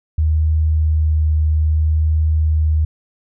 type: tone with vibrato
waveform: sine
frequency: 77.78 Hz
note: D#2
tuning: in tune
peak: -12 dBFS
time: 0.18-2.85 s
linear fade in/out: 5 ms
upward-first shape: triangle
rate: 0.62 Hz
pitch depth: 12 cents each way
effects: none